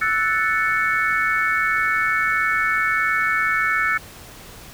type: chord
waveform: sine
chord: F# minor seventh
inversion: third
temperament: equal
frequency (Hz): 1318.5 / 1480 / 1760 / 2217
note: E6 / F#6 / A6 / C#7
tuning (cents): 0 / 0 / 0 / 0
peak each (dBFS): -23 / -24 / -22 / -23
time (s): 0.01-3.98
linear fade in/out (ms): 10
effects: pink hiss -41 dBFS RMS until 4.73 s